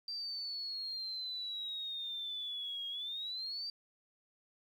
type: exponential two-way sweep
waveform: sine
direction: down then up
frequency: 4706 to 3262 to 4706 Hz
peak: -38 dBFS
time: 0.08-3.7 s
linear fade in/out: 2 ms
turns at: 2.88 s
effects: 11-bit

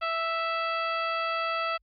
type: harmonic tone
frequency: 659.3 Hz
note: E5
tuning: in tune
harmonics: 1 / 2 / 3 / 4 / 5 / 6 / 7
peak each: -33 / -29 / -38 / -35 / -41 / -51 / -43 dBFS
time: 0.01-1.78 s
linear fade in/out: 20 ms
effects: added 50 Hz sine -66 dBFS peak until 1.82 s + Opus 48 kbps

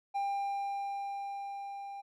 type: tone with level ramp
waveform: triangle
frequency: 797 Hz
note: G5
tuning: 28 cents sharp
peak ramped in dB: -28 to -39 dBFS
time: 0.14-2.02 s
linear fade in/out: 20 ms
effects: none

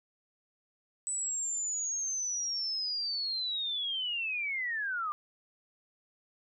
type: linear sweep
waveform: sine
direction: down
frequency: 8010 to 1178 Hz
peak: -31 dBFS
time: 1.07-5.12 s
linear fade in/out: 0 ms
effects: none

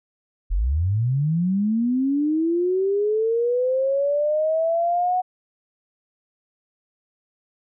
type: linear sweep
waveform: sine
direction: up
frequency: 38.15 to 740 Hz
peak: -18 dBFS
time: 0.5-5.22 s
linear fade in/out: 20 ms
effects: none

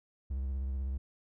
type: tone with vibrato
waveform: triangle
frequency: 66.6 Hz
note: C2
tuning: 31 cents sharp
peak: -30 dBFS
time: 0.3-0.98 s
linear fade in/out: 10 ms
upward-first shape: sine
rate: 16 Hz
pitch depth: 75 cents each way
effects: none

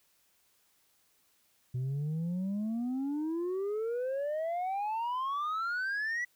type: exponential sweep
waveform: sine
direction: up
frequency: 123.47 to 1975.5 Hz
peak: -28 dBFS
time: 1.74-6.25 s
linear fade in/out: 10 ms
effects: tanh soft clip ceiling -30 dBFS + white hiss -70 dBFS RMS until 6.35 s

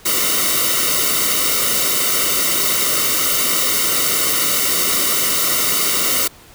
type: noise with comb filter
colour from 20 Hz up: white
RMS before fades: -17 dBFS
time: 0.05-6.28 s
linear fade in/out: 10 ms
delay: 1.2 ms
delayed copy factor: -0.9
effects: pink hiss -44 dBFS RMS until 6.54 s

